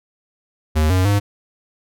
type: tone with pitch steps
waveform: square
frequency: 77.5 / 92.5 / 101.6 Hz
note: D#2 / F#2 / G#2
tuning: -6 / 0 / -38 cents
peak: -14 dBFS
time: 0.75-1.2 s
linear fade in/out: 20 ms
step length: 150 ms
effects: none